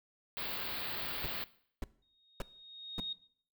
white band-stop noise, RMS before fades -39 dBFS, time 0.37-1.44 s, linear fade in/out 0 ms, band 4700 to 15000 Hz, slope 96 dB/octave
brown noise bursts, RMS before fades -36 dBFS, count 4, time 1.24-3 s, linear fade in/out 2 ms, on 20 ms, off 560 ms
sine tone with exponential growth, 3729 Hz, A#7, in tune, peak -34 dBFS, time 2.02-3.13 s, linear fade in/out 5 ms, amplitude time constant 240 ms
effects noise-tail reverb RT60 0.6 s tail -19 dB re dry

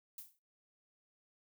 violet noise with exponential decay, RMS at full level -44 dBFS, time 0.18-0.39 s, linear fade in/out 2 ms, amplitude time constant 44 ms, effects noise-tail reverb RT60 0.3 s tail -26 dB re dry

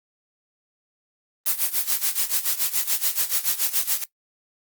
blue noise with tremolo, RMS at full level -20 dBFS, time 1.46-4.04 s, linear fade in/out 2 ms, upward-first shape sine, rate 7 Hz, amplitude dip 85%, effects noise-tail reverb RT60 0.1 s tail -19 dB re dry + Opus 32 kbps

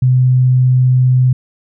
sine tone, 127.5 Hz, C3, 44 cents flat, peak -7 dBFS, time 0.02-1.33 s, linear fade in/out 5 ms, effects none

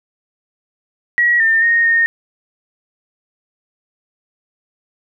sine tone with pitch steps, 1914 / 1804 / 1857 / 1842 Hz, A#6 / A6 / A#6 / A#6, +45 / +43 / -7 / -21 cents, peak -10 dBFS, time 1.18-2.06 s, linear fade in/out 0 ms, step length 220 ms, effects none

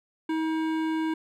sine tone with hard clipping, 318.7 Hz, D#4, 42 cents sharp, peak -27 dBFS, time 0.29-1.14 s, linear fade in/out 5 ms, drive 15 dB, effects none

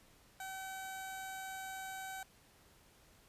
15% pulse tone with notch filter, 764 Hz, G5, 45 cents flat, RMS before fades -45 dBFS, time 0.4-2.23 s, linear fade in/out 2 ms, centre 2700 Hz, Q 1.3, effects pink hiss -65 dBFS RMS until 3.28 s + resampled to 32000 Hz

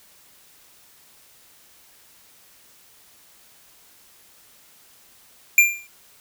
square tone with exponential decay, 2384 Hz, D7, 25 cents sharp, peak -8 dBFS, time 5.58-5.87 s, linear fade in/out 2 ms, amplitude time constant 61 ms, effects white hiss -53 dBFS RMS until 6.2 s

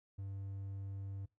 triangle tone, 98 Hz, G2, in tune, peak -39 dBFS, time 0.18-1.26 s, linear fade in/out 10 ms, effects noise-tail reverb RT60 0.2 s tail -22 dB re dry

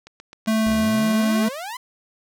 click train, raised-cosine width 0.2 ms, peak -24 dBFS, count 8, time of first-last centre 0.07-0.983 s, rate 7.67 Hz
square tone with pitch glide, 220 to 218.7 Hz, A3 to A3, 0 to -10 cents, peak -18 dBFS, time 0.47-1.49 s, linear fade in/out 10 ms, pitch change -10 cents, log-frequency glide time 0.59-0.89 s
sawtooth exponential sweep, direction up, 56 to 1046.5 Hz, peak -26 dBFS, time 0.66-1.77 s, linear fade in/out 5 ms
effects none

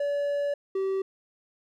triangle tone pair in turn, 573 / 385.2 Hz, D5 / G4, -43 / -30 cents, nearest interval perfect fifth, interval 687 cents, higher first, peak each -23 dBFS, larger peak neither, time 0-0.54 / 0.75-1.02 s, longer first, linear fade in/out 5 ms, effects none

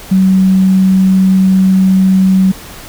sine tone, 189.2 Hz, F#3, 39 cents sharp, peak -5 dBFS, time 0.11-2.52 s, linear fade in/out 10 ms, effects pink hiss -31 dBFS RMS until 2.88 s

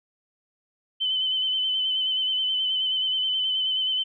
sine tone with vibrato, 3050 Hz, G7, 48 cents flat, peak -22 dBFS, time 1-4.04 s, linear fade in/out 20 ms, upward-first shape sine, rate 9.4 Hz, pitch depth 33 cents each way, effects none

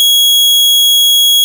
40% pulse tone, 3322 Hz, G#7, in tune, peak -5 dBFS, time 0-1.44 s, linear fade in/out 0 ms, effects none

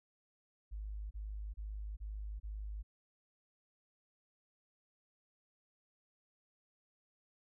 sine tone bursts, 51.91 Hz, G#1, in tune, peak -40 dBFS, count 5, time 0.71-2.83 s, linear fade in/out 20 ms, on 400 ms, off 30 ms, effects none

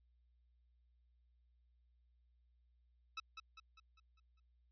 15% pulse tone with echo, 1300 Hz, E6, 24 cents flat, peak -35 dBFS, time 3.17-3.2 s, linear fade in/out 5 ms, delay 200 ms, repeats 6, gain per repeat -6 dB, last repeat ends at 4.4 s, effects added 60 Hz sine -70 dBFS peak until 4.71 s + resampled to 11025 Hz

